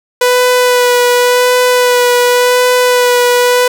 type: tone with vibrato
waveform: sawtooth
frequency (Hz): 493.9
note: B4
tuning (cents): 0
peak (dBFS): -3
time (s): 0.21-3.68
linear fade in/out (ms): 5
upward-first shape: sine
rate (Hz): 0.9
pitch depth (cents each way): 17
effects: none